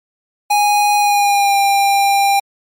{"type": "tone with pitch glide", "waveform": "square", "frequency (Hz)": [826, 796.5], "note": ["G#5", "G5"], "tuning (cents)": [-10, 27], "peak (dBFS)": -11, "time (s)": [0.5, 2.4], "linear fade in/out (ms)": 10, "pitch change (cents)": -63, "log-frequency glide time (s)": [0.97, 1.57], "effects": ["MP3 64 kbps"]}